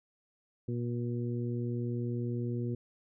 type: harmonic tone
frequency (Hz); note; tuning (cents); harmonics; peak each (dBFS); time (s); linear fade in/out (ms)
120; B2; -49; 1 / 2 / 3 / 4; -33 / -37 / -39 / -46; 0.68-2.75; 5
effects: none